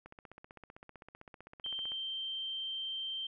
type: click train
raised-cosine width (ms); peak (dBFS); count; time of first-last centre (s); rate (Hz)
0.5; -35; 30; 0.06-1.919; 15.6
type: tone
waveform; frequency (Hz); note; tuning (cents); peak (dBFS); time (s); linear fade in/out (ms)
sine; 3136; G7; 0; -36; 1.64-3.27; 5
effects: none